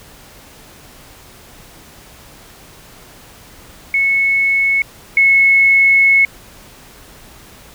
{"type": "tone pair in turn", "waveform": "sine", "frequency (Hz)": [2200, 2191], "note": ["C#7", "C#7"], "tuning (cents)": [-14, -21], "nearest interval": "unison", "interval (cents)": 7, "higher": "first", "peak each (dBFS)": [-11, -7], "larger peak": "second", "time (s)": [[3.94, 4.82], [5.17, 6.25]], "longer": "second", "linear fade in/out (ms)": 2, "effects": ["pink hiss -41 dBFS RMS until 7.74 s"]}